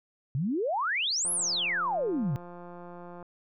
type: exponential two-way sweep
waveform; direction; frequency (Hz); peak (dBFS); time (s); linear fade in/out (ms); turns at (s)
sine; up then down; 123 to 11330 to 123; -26; 0.35-2.36; 0; 1.32
type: click train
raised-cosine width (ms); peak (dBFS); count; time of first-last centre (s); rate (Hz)
1; -32; 347; 1.25-3.227; 175
effects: none